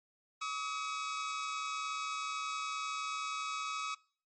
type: tone pair together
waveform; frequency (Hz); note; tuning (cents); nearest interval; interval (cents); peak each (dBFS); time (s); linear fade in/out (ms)
sawtooth; 1135.9 / 1275; C#6 / D#6; +42 / +42; major second; 200; -38 / -33; 0.41-3.95; 10
effects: noise-tail reverb RT60 0.5 s tail -25 dB re dry + MP3 32 kbps